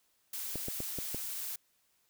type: noise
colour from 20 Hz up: blue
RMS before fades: -39 dBFS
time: 0.33-1.56 s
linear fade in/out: 5 ms
type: clicks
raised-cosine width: 2 ms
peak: -25 dBFS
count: 5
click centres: 0.557 / 0.684 / 0.804 / 0.987 / 1.146 s
effects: white hiss -73 dBFS RMS until 2.09 s